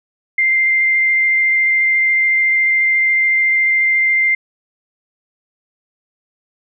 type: tone with vibrato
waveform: sine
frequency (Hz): 2093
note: C7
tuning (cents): 0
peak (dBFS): -11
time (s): 0.38-4.35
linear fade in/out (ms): 5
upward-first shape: sine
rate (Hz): 14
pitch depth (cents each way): 8
effects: none